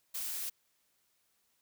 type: noise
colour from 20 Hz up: blue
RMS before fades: -38 dBFS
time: 0.14-0.5 s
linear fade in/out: 10 ms
effects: white hiss -75 dBFS RMS until 1.61 s